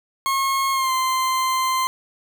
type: tone with pitch glide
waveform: 40% pulse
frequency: 1084 to 1040.4 Hz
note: C#6 to C6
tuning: -39 to -10 cents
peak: -18 dBFS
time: 0.26-1.87 s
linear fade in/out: 0 ms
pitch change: -71 cents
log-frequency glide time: 0.72-0.92 s
effects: none